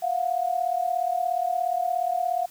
sine tone pair together, 688 / 725 Hz, F5 / F#5, -26 / -35 cents, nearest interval minor second, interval 91 cents, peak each -26 / -25 dBFS, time 0.02-2.46 s, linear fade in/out 10 ms, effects white hiss -51 dBFS RMS until 2.5 s

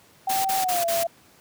sine tone with pitch glide, 770 to 674.2 Hz, G5 to E5, -31 to +39 cents, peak -22 dBFS, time 0.27-1.07 s, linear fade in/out 5 ms, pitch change -230 cents, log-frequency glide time 0.58-0.86 s
white noise bursts, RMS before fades -28 dBFS, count 4, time 0.29-1.038 s, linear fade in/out 10 ms, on 160 ms, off 36 ms
effects pink hiss -55 dBFS RMS until 1.4 s + high-pass 100 Hz 12 dB/octave

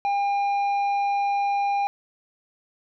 sine tone with tanh clipping, 804 Hz, G5, 44 cents sharp, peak -22 dBFS, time 0.05-1.87 s, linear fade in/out 0 ms, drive 7 dB, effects none

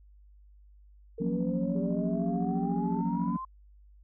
sine exponential sweep, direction up, 455.2 to 1058 Hz, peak -35 dBFS, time 1.18-3.45 s, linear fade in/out 5 ms
sine chord, Gb major seventh, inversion third, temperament equal with one note detuned, 171.12 / 185 / 233.1 / 277.2 Hz, F3 / Gb3 / Bb3 / Db4, -35 / 0 / 0 / 0 cents, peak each -33 / -31 / -32 / -34 dBFS, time 1.2-3.37 s, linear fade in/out 10 ms
sine tone with vibrato, 399.5 Hz, G4, 33 cents sharp, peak -38 dBFS, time 1.75-3.01 s, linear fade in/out 5 ms, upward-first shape sine, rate 15 Hz, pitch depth 50 cents each way
effects tanh soft clip ceiling -18 dBFS + added 50 Hz sine -53 dBFS peak until 4.03 s

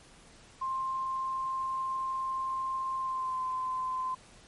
sine tone with pitch glide, 1054 to 1031.7 Hz, C6 to C6, +12 to -25 cents, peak -30 dBFS, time 0.61-4.15 s, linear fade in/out 10 ms, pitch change -37 cents, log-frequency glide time 2.97-3.42 s, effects pink hiss -56 dBFS RMS until 4.47 s + MP3 48 kbps

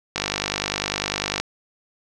click train, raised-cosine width 0.2 ms, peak -4 dBFS, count 63, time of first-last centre 0.16-1.4 s, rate 50 Hz, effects none

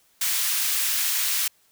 white high-pass noise, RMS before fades -24 dBFS, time 0.21-1.48 s, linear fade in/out 5 ms, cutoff 1600 Hz, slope 12 dB/octave, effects white hiss -62 dBFS RMS until 1.71 s

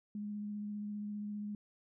sine tone with vibrato, 207.7 Hz, G#3, in tune, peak -38 dBFS, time 0.15-1.55 s, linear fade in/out 2 ms, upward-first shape sine, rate 15 Hz, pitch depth 12 cents each way, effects none

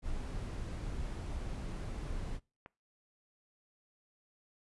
brown noise, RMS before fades -39 dBFS, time 0.02-2.4 s, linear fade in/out 50 ms
click, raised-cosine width 0.5 ms, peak -33 dBFS, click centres 2.661 s
effects noise-tail reverb RT60 0.3 s tail -24 dB re dry + resampled to 24000 Hz

